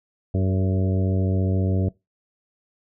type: harmonic tone with a mistuned harmonic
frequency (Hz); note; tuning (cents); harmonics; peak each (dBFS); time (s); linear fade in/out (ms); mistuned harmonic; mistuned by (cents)
94.7; F#2; +41; 1 / 2 / 3 / 4 / 5 / 6 / 7; -20 / -26 / -30 / -32 / -34 / -36 / -37; 0.34-1.89; 5; 5; -31
effects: noise-tail reverb RT60 0.2 s tail -21 dB re dry